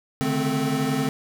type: tone cluster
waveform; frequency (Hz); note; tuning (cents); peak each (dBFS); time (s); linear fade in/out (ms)
square; 140 / 151.4 / 217.8 / 260.2 / 439.2; C#3 / D#3 / A3 / C4 / A4; +18 / -47 / -17 / -9 / -3; -32 / -29 / -31 / -25 / -33; 0.21-1.09; 0
effects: none